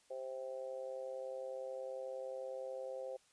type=harmonic tone; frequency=131 Hz; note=C3; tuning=2 cents sharp; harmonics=3 / 4 / 5 / 6; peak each=-52 / -42 / -52 / -55 dBFS; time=0.1-3.17 s; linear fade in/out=10 ms; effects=white hiss -70 dBFS RMS until 3.32 s + resampled to 22050 Hz